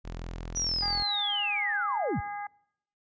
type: tone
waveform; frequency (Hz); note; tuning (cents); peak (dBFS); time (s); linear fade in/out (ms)
sawtooth; 42.23; E1; +43; -32; 0.04-1.04; 20
type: linear sweep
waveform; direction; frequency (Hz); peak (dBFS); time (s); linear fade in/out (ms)
sine; down; 5900 to 34.51; -27; 0.55-2.21; 20
type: harmonic tone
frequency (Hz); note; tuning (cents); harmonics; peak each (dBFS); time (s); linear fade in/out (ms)
409.9; G#4; -23; 2 / 3 / 4 / 5; -34 / -44 / -44 / -45; 0.82-2.47; 5
effects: noise-tail reverb RT60 0.8 s tail -26 dB re dry + resampled to 16000 Hz